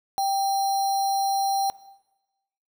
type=tone with sample-and-hold; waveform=sine; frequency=785 Hz; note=G5; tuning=2 cents sharp; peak=-21 dBFS; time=0.18-1.7 s; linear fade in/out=0 ms; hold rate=4900 Hz; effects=noise-tail reverb RT60 1.0 s tail -18 dB re dry